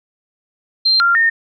sine tone with pitch steps, 4159 / 1387 / 1829 Hz, C8 / F6 / A#6, -11 / -12 / -33 cents, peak -10 dBFS, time 0.85-1.3 s, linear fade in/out 10 ms, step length 150 ms, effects none

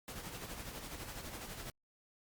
pink noise with tremolo, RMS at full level -44 dBFS, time 0.08-1.7 s, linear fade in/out 0 ms, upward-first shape sine, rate 12 Hz, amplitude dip 50%, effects Opus 48 kbps

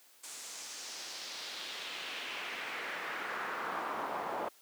brown noise with band-pass filter sweep, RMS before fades -40 dBFS, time 0.23-4.49 s, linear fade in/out 10 ms, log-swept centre 8200 to 840 Hz, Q 1.8, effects white hiss -62 dBFS RMS until 4.61 s + high-pass 300 Hz 12 dB/octave

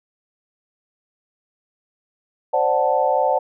sine chord, D dominant seventh, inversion third, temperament equal, 523.3 / 587.3 / 740 / 880 Hz, C5 / D5 / F#5 / A5, 0 / 0 / 0 / 0 cents, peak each -21 dBFS, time 2.53-3.39 s, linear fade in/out 10 ms, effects none

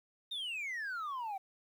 sine exponential sweep, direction down, 3729 to 752 Hz, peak -34 dBFS, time 0.31-1.38 s, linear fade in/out 10 ms, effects tanh soft clip ceiling -36 dBFS + 11-bit

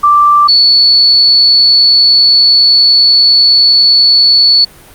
sine tone pair in turn, 1174.7 / 4435 Hz, D6 / C#8, 0 / 0 cents, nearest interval octave + major seventh, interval 2300 cents, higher second, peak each -3 dBFS, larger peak neither, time 0.03-0.48 / 0.48-4.65 s, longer second, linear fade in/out 10 ms, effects pink hiss -37 dBFS RMS until 4.94 s + Opus 48 kbps

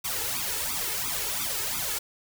white noise with flanger, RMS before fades -30 dBFS, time 0.04-1.99 s, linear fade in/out 10 ms, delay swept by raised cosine 0.83 to 2.33 ms, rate 2.9 Hz, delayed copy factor +0.9, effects none

